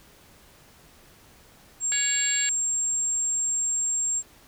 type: tone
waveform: sine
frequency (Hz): 7459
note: A#8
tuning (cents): 0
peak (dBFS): -23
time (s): 1.8-4.23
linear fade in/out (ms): 50
type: harmonic tone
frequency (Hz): 560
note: C#5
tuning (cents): +18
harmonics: 3 / 4 / 5 / 6 / 7 / 8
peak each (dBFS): -31 / -33 / -35 / -37 / -38 / -39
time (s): 1.92-2.49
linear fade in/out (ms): 0
effects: pink hiss -54 dBFS RMS until 4.47 s